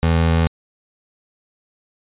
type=tone; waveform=25% pulse; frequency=82.41 Hz; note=E2; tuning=in tune; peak=-10 dBFS; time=0.03-0.47 s; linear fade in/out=0 ms; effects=resampled to 8000 Hz